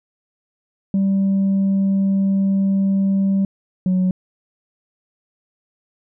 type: tone pair in turn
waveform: sine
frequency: 194.9 / 184.69 Hz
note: G3 / F#3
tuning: -10 / -3 cents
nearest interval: minor second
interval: 93 cents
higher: first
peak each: -12 dBFS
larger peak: neither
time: 0.94-3.45 / 3.86-4.11 s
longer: first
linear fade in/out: 2 ms
effects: tanh soft clip ceiling -13 dBFS